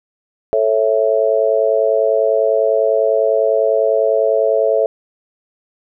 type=chord; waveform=sine; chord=A major; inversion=none; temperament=just; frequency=440 / 550 / 660 Hz; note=A4 / C#5 / E5; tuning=0 / -14 / +2 cents; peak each=-16 dBFS; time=0.53-4.86 s; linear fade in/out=0 ms; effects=none